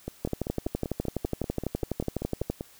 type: two click trains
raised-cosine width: 2 ms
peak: -19 / -14 dBFS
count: 14 / 28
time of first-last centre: 0.08-2.609 / 0.25-2.5 s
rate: 5.14 / 12 Hz
effects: white hiss -55 dBFS RMS until 2.79 s